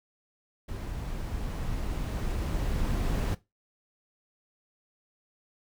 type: noise with level ramp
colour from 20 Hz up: brown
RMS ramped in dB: -36 to -27 dBFS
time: 0.68-3.35 s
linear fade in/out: 10 ms
effects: noise-tail reverb RT60 0.2 s tail -17 dB re dry